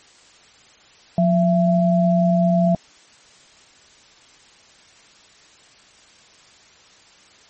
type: tone pair together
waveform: sine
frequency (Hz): 177.86 / 671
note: F3 / E5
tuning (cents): +32 / +31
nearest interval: octave + major seventh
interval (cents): 2299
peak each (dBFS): -15 / -18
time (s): 1.18-2.75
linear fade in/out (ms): 2
effects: white hiss -50 dBFS RMS until 7.49 s + MP3 32 kbps